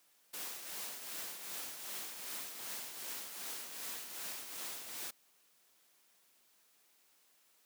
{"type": "noise with tremolo", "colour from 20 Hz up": "white", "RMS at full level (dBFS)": -42, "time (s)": [0.33, 5.11], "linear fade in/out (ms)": 10, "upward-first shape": "triangle", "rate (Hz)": 2.6, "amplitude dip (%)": 55, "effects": ["white hiss -70 dBFS RMS until 7.65 s", "high-pass 200 Hz 12 dB/octave"]}